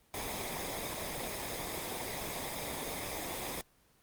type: noise with comb filter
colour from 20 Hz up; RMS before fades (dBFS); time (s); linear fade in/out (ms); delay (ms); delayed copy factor
pink; -38; 0.14-3.61; 0; 0.69; -0.6
effects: pink hiss -67 dBFS RMS until 4.02 s + Opus 24 kbps